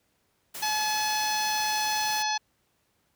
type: noise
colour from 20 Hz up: white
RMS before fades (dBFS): -38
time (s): 0.54-2.23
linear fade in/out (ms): 10
type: harmonic tone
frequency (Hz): 855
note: A5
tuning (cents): -50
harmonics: 1 / 2 / 3 / 4 / 5 / 6 / 7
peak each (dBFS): -28 / -34 / -36 / -37 / -34 / -37 / -34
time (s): 0.62-2.38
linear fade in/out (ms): 10
effects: pink hiss -71 dBFS RMS until 3.15 s + high-pass 60 Hz 12 dB/octave